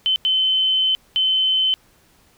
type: tone bursts at uneven times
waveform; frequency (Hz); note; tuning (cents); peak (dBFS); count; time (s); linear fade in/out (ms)
sine; 3062; G7; -41; -15; 3; 0.06-0.16 / 0.25-0.95 / 1.16-1.74; 0
effects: pink hiss -56 dBFS RMS until 2.37 s